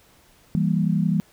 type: chord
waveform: sine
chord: E diminished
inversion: none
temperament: equal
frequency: 164.81 / 196 / 233.1 Hz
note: E3 / G3 / Bb3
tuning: 0 / 0 / 0 cents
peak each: -21 / -22 / -27 dBFS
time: 0.55-1.2 s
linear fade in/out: 0 ms
effects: pink hiss -56 dBFS RMS until 1.32 s